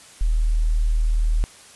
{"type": "tone", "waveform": "sine", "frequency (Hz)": 39.26, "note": "D#1", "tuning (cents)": 16, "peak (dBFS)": -16, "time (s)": [0.21, 1.44], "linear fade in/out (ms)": 0, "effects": ["white hiss -46 dBFS RMS until 1.75 s", "resampled to 24000 Hz"]}